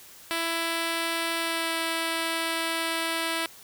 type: tone with pitch glide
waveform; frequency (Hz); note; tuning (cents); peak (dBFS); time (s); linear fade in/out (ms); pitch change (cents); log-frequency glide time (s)
5% pulse; 331.8 to 328.9; E4 to E4; +11 to -4; -15; 0.31-3.46; 0; -15; 1.37-1.74
effects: white hiss -49 dBFS RMS until 3.63 s